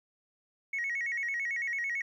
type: tone with vibrato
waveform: sine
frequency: 2042 Hz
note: C7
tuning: 43 cents flat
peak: -29 dBFS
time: 0.73-2.02 s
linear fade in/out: 5 ms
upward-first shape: square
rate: 9 Hz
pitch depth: 130 cents each way
effects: tanh soft clip ceiling -27 dBFS + 11-bit